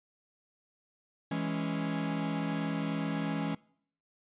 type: chord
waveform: 45% pulse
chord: C# minor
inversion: first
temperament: equal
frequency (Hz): 164.81 / 207.7 / 277.2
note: E3 / G#3 / C#4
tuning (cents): 0 / 0 / 0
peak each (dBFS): -35 / -36 / -35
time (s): 1.31-3.55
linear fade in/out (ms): 5
effects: noise-tail reverb RT60 0.6 s tail -23 dB re dry + resampled to 8000 Hz